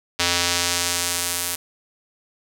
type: tone with band-pass filter sweep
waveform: square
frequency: 87.31 Hz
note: F2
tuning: in tune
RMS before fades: -23 dBFS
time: 0.19-1.56 s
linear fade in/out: 10 ms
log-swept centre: 4500 to 12000 Hz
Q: 0.88
effects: none